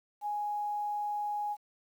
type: tone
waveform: sine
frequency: 830.6 Hz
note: G#5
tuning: in tune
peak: -31 dBFS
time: 0.21-1.57 s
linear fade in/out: 50 ms
effects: 10-bit

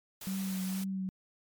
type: noise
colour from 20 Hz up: white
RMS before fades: -44 dBFS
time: 0.21-0.84 s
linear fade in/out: 5 ms
type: tone with vibrato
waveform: sine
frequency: 190 Hz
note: F#3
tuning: 46 cents sharp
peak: -32 dBFS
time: 0.27-1.09 s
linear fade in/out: 0 ms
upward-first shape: sine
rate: 2.1 Hz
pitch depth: 24 cents each way
effects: MP3 96 kbps

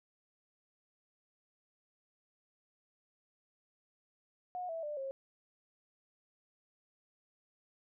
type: tone with pitch steps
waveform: sine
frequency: 724 / 656.3 / 594.9 / 539.3 Hz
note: F#5 / E5 / D5 / C#5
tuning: -38 / -8 / +22 / -48 cents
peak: -37 dBFS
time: 4.55-5.11 s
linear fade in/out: 0 ms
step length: 140 ms
effects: none

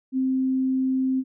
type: tone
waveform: sine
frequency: 261.6 Hz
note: C4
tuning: in tune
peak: -20 dBFS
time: 0.12-1.24 s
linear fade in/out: 50 ms
effects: none

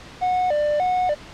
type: tone with vibrato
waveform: triangle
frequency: 659.3 Hz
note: E5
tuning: in tune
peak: -16 dBFS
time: 0.21-1.15 s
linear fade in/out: 20 ms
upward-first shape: square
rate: 1.7 Hz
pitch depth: 180 cents each way
effects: pink hiss -41 dBFS RMS until 1.33 s + low-pass 5000 Hz 12 dB/octave

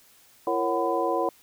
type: tone cluster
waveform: sine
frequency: 339.4 / 465.1 / 552 / 743 / 1005 Hz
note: F4 / A#4 / C#5 / F#5 / B5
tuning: -49 / -4 / -7 / +7 / +30 cents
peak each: -29 dBFS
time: 0.47-1.29 s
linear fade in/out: 2 ms
effects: white hiss -57 dBFS RMS until 1.42 s

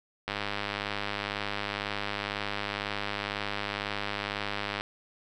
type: click train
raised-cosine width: 0.3 ms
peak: -15 dBFS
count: 463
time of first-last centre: 0.28-4.809 s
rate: 102 Hz
effects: none

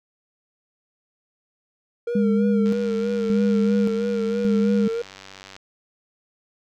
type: tone with vibrato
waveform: triangle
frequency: 466.2 Hz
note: A#4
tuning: in tune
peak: -21 dBFS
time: 2.07-5.02 s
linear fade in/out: 5 ms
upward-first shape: sine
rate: 3.1 Hz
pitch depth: 54 cents each way
type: tone with tremolo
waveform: sine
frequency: 204.9 Hz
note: G#3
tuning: 23 cents flat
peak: -17 dBFS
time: 2.15-4.88 s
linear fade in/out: 5 ms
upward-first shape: square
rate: 0.87 Hz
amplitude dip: 55%
type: click train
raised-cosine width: 0.2 ms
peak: -23 dBFS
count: 281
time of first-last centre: 2.66-5.565 s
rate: 96.4 Hz
effects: none

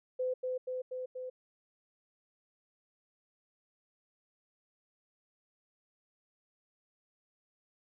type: tone with echo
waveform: sine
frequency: 509 Hz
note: C5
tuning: 48 cents flat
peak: -30 dBFS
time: 0.19-0.34 s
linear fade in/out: 10 ms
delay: 240 ms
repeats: 4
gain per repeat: -2 dB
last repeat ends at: 1.3 s
effects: none

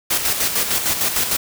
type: noise with tremolo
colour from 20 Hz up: white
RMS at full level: -18 dBFS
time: 0.1-1.37 s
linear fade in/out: 10 ms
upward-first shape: square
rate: 6.6 Hz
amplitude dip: 50%
effects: none

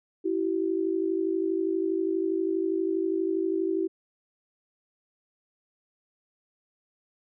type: tone pair together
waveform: sine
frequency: 329.6 / 382 Hz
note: E4 / G4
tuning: 0 / -45 cents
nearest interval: minor third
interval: 255 cents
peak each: -27 dBFS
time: 0.24-3.88 s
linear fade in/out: 20 ms
effects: none

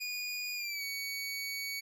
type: tone with pitch glide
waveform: 25% pulse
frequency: 2454 to 2250 Hz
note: D#7 to C#7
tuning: -25 to +25 cents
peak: -32 dBFS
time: 0-1.81 s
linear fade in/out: 20 ms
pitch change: -150 cents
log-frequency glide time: 0.55-0.83 s
effects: none

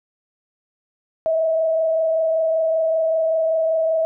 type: tone with frequency modulation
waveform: sine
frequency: 645 Hz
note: E5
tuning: 38 cents flat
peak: -16 dBFS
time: 1.26-4.05 s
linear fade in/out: 0 ms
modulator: 25.2 Hz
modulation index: 0.48
effects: none

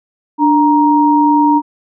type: tone pair together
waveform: sine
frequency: 295 / 937.8 Hz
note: D4 / A#5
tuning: +8 / +10 cents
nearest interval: octave + minor sixth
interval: 2002 cents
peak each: -10 dBFS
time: 0.38-1.62 s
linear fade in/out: 50 ms
effects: none

